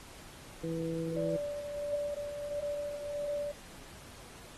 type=harmonic tone; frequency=164.2 Hz; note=E3; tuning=6 cents flat; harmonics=1 / 2 / 3; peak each=-37 / -37 / -37 dBFS; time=0.63-1.37 s; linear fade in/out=10 ms
type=tone with tremolo; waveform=sine; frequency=582 Hz; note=D5; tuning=16 cents flat; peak=-31 dBFS; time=1.16-3.52 s; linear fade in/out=10 ms; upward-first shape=triangle; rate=1.5 Hz; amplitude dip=60%
effects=pink hiss -52 dBFS RMS until 4.57 s + AAC 32 kbps